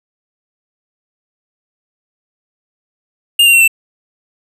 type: tone with pitch steps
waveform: square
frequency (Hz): 2818 / 2770 / 2722 / 2675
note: F7 / F7 / F7 / E7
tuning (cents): +15 / -15 / -45 / +25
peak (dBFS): -6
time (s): 3.39-3.678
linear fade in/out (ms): 5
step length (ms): 72
effects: none